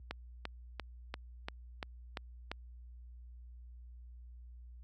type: click train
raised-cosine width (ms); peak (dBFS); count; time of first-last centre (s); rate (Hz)
0.3; -22; 8; 0.11-2.515; 2.91
effects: added 60 Hz sine -43 dBFS peak until 4.83 s + high-pass 80 Hz 12 dB/octave